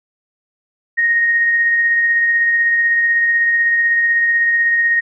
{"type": "tone with tremolo", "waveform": "sine", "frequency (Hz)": 1864.7, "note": "A#6", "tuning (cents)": 0, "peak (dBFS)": -10, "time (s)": [0.97, 5.01], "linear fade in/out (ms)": 20, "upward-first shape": "triangle", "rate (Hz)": 16, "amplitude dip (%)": 30, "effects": []}